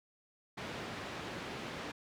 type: band-pass noise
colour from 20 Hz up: pink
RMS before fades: -43 dBFS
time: 0.57-1.92 s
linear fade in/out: 10 ms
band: 130 to 3600 Hz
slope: 12 dB/octave
effects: none